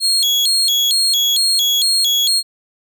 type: tone with vibrato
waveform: 35% pulse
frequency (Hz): 3774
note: A#7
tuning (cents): +21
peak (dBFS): -11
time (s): 0-2.43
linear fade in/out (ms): 50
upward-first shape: square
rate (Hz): 2.2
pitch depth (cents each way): 210
effects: none